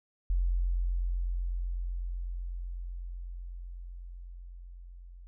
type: tone with level ramp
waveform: sine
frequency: 44.01 Hz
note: F1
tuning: 14 cents sharp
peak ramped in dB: -24 to -46 dBFS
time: 0.3-5.27 s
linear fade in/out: 0 ms
effects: none